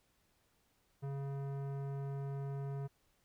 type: tone with tanh clipping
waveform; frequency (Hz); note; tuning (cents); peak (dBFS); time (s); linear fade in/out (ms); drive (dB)
sine; 138.59; C#3; 0; -40; 1.02-2.88; 20; 16
effects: pink hiss -75 dBFS RMS until 3.24 s